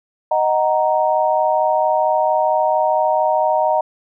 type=chord; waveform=sine; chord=D# minor; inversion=none; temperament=just; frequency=622.3 / 746.7 / 933.4 Hz; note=D#5 / F#5 / A#5; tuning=0 / +16 / +2 cents; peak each=-17 / -19 / -18 dBFS; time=0.31-3.81 s; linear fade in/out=5 ms; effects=none